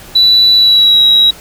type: tone with pitch glide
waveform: sine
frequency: 3958 to 3854 Hz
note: B7 to B7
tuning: +3 to -43 cents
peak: -3 dBFS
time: 0.15-1.31 s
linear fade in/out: 10 ms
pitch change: -46 cents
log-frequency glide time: 0.55-1.02 s
effects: tanh soft clip ceiling 0 dBFS + pink hiss -34 dBFS RMS until 1.4 s